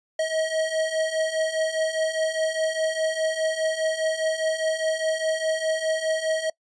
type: beating tone pair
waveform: square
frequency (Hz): 633 / 637.9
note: D#5 / D#5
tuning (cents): +30 / +43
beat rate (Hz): 4.9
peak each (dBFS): -29 / -25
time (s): 0.19-6.5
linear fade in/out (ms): 5
effects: noise-tail reverb RT60 0.1 s tail -25 dB re dry + resampled to 22050 Hz